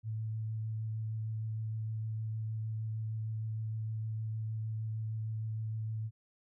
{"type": "tone with vibrato", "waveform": "sine", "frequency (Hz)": 110, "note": "A2", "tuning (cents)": 0, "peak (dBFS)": -34, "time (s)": [0.03, 6.11], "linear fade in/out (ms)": 50, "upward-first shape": "sine", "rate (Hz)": 6.5, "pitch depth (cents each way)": 11, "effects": []}